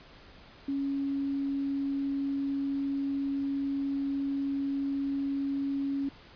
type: tone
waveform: sine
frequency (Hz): 277.2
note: C#4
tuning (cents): 0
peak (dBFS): -28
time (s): 0.68-6.09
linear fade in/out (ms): 5
effects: pink hiss -53 dBFS RMS until 6.35 s + resampled to 11025 Hz